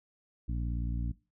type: harmonic tone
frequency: 58.6 Hz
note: A#1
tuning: 10 cents sharp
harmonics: 1 / 2 / 3 / 4 / 5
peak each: -32 / -38 / -42 / -44 / -46 dBFS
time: 0.48-1.12 s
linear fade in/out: 10 ms
effects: noise-tail reverb RT60 0.3 s tail -19 dB re dry